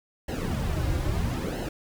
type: noise with flanger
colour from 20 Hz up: brown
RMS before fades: -28 dBFS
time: 0.28-1.69 s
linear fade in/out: 5 ms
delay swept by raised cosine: 0.84 to 4.64 ms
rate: 0.76 Hz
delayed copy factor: -0.8
effects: none